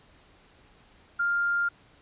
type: tone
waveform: sine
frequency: 1400 Hz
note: F6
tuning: 4 cents sharp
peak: -23 dBFS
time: 1.19-1.69 s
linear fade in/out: 10 ms
effects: pink hiss -58 dBFS RMS until 2.01 s + resampled to 8000 Hz